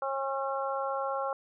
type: harmonic tone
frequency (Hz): 271.5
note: C#4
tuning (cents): -36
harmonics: 2 / 3 / 4 / 5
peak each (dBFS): -33 / -35 / -36 / -37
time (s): 0.02-1.33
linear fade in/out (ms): 2
effects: none